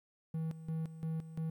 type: tone with tremolo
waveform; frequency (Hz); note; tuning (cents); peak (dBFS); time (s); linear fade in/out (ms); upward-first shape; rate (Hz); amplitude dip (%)
triangle; 160.8; E3; -43; -32; 0.34-1.5; 5; square; 2.9; 75
effects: 12-bit